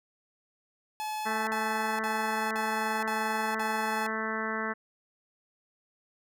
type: tone bursts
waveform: 45% pulse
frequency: 858 Hz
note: A5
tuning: 44 cents flat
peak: -32 dBFS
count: 6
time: 1-4.065 s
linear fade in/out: 0 ms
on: 470 ms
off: 49 ms
type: harmonic tone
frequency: 220 Hz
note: A3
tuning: in tune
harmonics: 1 / 2 / 3 / 4 / 5 / 6 / 7 / 8 / 9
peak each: -37 / -38 / -41 / -41 / -38 / -38 / -38 / -37 / -40 dBFS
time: 1.25-4.74 s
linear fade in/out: 20 ms
effects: none